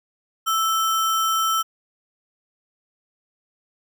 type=tone with sample-and-hold; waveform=sine; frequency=1318.5 Hz; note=E6; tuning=in tune; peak=-18 dBFS; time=0.46-1.63 s; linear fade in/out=20 ms; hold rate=4410 Hz; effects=none